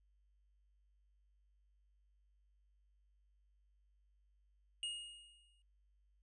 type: tone with exponential decay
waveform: square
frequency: 2859 Hz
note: F7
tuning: 40 cents sharp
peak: -38 dBFS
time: 4.83-5.62 s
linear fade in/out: 1 ms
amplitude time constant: 170 ms
effects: added 50 Hz sine -70 dBFS peak until 6.22 s + resampled to 24000 Hz